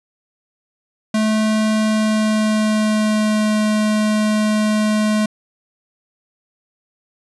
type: tone with pitch glide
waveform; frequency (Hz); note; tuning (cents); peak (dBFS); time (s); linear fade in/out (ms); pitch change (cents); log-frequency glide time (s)
square; 216.6 to 213.6; A3 to G#3; -27 to +49; -15; 1.14-5.26; 5; -24; 1.82-3.59
effects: resampled to 24000 Hz